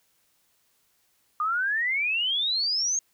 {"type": "exponential sweep", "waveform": "sine", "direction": "up", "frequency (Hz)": [1204, 6570], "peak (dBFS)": -23, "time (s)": [1.4, 2.99], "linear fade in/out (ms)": 2, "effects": ["white hiss -68 dBFS RMS until 3.13 s"]}